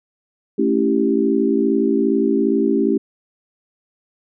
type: chord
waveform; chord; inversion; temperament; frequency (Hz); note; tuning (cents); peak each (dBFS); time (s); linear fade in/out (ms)
sine; A dominant seventh; none; equal; 220 / 277.2 / 329.6 / 392; A3 / C#4 / E4 / G4; 0 / 0 / 0 / 0; -20 / -19 / -21 / -19; 0.58-2.98; 10
effects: none